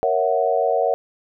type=chord; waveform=sine; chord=F# dominant seventh; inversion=first; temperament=equal; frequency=466.2 / 554.4 / 659.3 / 740 Hz; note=A#4 / C#5 / E5 / F#5; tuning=0 / 0 / 0 / 0 cents; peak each=-22 dBFS; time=0.03-0.94 s; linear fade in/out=0 ms; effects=none